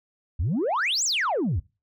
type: exponential two-way sweep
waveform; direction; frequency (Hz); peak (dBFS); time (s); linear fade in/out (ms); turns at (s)
sine; up then down; 68.2 to 8020 to 68.2; -20; 0.39-1.6; 10; 1.04
effects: noise-tail reverb RT60 0.3 s tail -23 dB re dry + tanh soft clip ceiling -20 dBFS